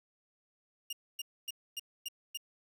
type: tone bursts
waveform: sawtooth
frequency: 2833 Hz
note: F7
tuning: 24 cents sharp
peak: -33 dBFS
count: 6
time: 0.9-2.374 s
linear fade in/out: 5 ms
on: 29 ms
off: 260 ms
effects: none